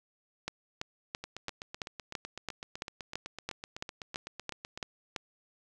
two click trains, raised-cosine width 0.2 ms, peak -17 / -23 dBFS, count 15 / 29, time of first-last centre 0.48-5.162 / 1.24-4.775 s, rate 2.99 / 7.92 Hz, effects none

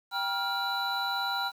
triangle tone cluster, 785 / 959 / 1398 / 3961 Hz, G5 / A#5 / F6 / B7, +2 / +49 / +1 / +4 cents, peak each -32 / -34 / -31 / -32 dBFS, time 0.11-1.52 s, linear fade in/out 50 ms, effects 9-bit

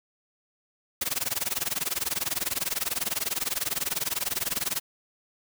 white noise with tremolo, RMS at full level -26 dBFS, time 1.01-4.8 s, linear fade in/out 5 ms, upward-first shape sine, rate 20 Hz, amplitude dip 95%, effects none

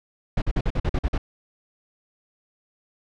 brown noise bursts, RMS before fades -22 dBFS, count 9, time 0.37-1.179 s, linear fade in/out 5 ms, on 49 ms, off 46 ms, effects low-pass 4000 Hz 12 dB/octave

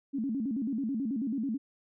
sine tone with vibrato, 246.9 Hz, B3, in tune, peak -29 dBFS, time 0.13-1.58 s, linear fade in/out 20 ms, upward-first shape square, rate 9.2 Hz, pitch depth 200 cents each way, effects none

